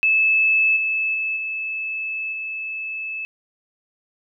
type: tone with level steps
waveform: sine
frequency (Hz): 2612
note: E7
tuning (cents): -17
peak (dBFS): -14 / -19 / -21 / -24 / -26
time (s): 0.03-3.25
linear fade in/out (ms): 0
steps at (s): 0.76 / 1.14 / 1.36 / 2.32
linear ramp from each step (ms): 10
effects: none